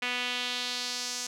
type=tone with band-pass filter sweep; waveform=sawtooth; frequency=246.9 Hz; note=B3; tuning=in tune; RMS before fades=-33 dBFS; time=0.02-1.27 s; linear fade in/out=5 ms; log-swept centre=2500 to 6200 Hz; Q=2.2; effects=none